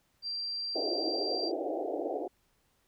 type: tone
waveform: sine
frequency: 4719 Hz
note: D8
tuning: 7 cents sharp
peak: -33 dBFS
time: 0.22-1.52 s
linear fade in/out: 50 ms
type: band-pass noise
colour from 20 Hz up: pink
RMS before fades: -34 dBFS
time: 0.75-2.28 s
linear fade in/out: 10 ms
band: 290 to 770 Hz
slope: 96 dB/octave
effects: pink hiss -72 dBFS RMS until 2.87 s